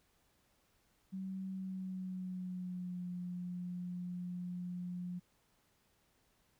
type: tone with pitch glide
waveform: sine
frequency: 190 to 178.3 Hz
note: F#3 to F3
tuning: +46 to +36 cents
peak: -39 dBFS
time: 1.12-5.2 s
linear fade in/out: 20 ms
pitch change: -110 cents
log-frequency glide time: 1.49-3.07 s
effects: pink hiss -74 dBFS RMS until 6.59 s